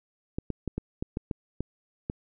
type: clicks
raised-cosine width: 3 ms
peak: -17 dBFS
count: 9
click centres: 0.385 / 0.503 / 0.677 / 0.78 / 1.025 / 1.171 / 1.312 / 1.606 / 2.099 s
effects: none